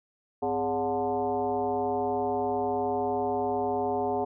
sine tone with frequency modulation, 570 Hz, C#5, 48 cents sharp, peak -25 dBFS, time 0.42-4.25 s, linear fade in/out 10 ms, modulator 157 Hz, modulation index 1.9, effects none

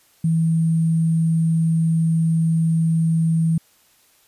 sine tone with sample-and-hold, 163.1 Hz, E3, 18 cents flat, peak -15 dBFS, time 0.24-3.58 s, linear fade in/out 5 ms, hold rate 8820 Hz, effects white hiss -57 dBFS RMS until 4.27 s + resampled to 32000 Hz

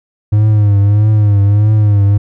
triangle tone with vibrato, 103.83 Hz, G#2, in tune, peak -4 dBFS, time 0.32-2.18 s, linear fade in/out 10 ms, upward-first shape triangle, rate 1.6 Hz, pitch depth 76 cents each way, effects none

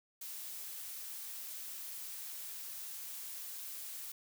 blue noise, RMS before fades -45 dBFS, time 0.21-4.12 s, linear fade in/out 5 ms, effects none

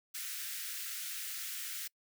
white high-pass noise, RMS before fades -41 dBFS, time 0.14-1.88 s, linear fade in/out 10 ms, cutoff 1400 Hz, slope 48 dB/octave, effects noise-tail reverb RT60 0.1 s tail -26 dB re dry

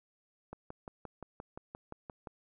click train, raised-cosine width 1 ms, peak -29 dBFS, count 11, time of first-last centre 0.53-2.272 s, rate 5.74 Hz, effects none

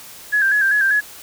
sine tone with vibrato, 1634 Hz, G#6, 29 cents flat, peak -13 dBFS, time 0.32-1.01 s, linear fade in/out 20 ms, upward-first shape square, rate 5.1 Hz, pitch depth 58 cents each way, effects white hiss -39 dBFS RMS until 1.22 s

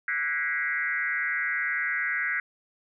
sine tone with frequency modulation, 1782 Hz, A6, 22 cents sharp, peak -25 dBFS, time 0.08-2.4 s, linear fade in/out 2 ms, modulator 149 Hz, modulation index 2.3, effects none

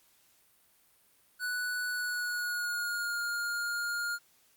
square tone with pitch glide, 1480 to 1415.6 Hz, F#6 to F6, 0 to +23 cents, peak -32 dBFS, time 1.39-4.19 s, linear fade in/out 50 ms, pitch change -77 cents, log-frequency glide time 1.89-3.2 s, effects white hiss -66 dBFS RMS until 4.56 s + Opus 48 kbps

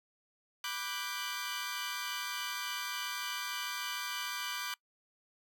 15% pulse chord, G major seventh, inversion first, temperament equal with one note detuned, 987.8 / 1174.7 / 1480 / 1590.8 Hz, B5 / D6 / F#6 / G6, 0 / 0 / 0 / +25 cents, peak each -37 / -34 / -36 / -36 dBFS, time 0.64-4.74 s, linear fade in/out 2 ms, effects noise-tail reverb RT60 0.1 s tail -23 dB re dry

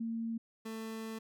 sine / 30% pulse tone pair in turn, 228 / 222.3 Hz, A#3 / A3, -38 / +18 cents, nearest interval unison, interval 44 cents, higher first, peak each -34 / -37 dBFS, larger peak first, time 0-0.38 / 0.65-1.19 s, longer second, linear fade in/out 10 ms, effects none

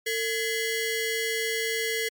sawtooth ring-modulated tone, 1244.5 Hz, D#6, in tune, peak -19 dBFS, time 0.06-2.09 s, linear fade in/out 10 ms, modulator 794 Hz, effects MP3 96 kbps

